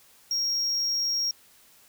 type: tone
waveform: triangle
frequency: 5588 Hz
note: F8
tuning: in tune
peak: -23 dBFS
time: 0.31-1.31 s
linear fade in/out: 2 ms
effects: white hiss -57 dBFS RMS until 1.88 s